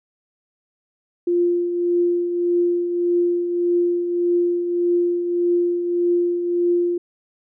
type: tone with tremolo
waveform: sine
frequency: 349.2 Hz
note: F4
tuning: in tune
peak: -14 dBFS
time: 1.27-6.98 s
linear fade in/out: 5 ms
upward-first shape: triangle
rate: 1.7 Hz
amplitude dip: 55%
effects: none